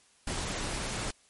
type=noise; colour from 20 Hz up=pink; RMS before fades=-34 dBFS; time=0.27-1.11 s; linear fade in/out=5 ms; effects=white hiss -63 dBFS RMS until 1.29 s + MP3 48 kbps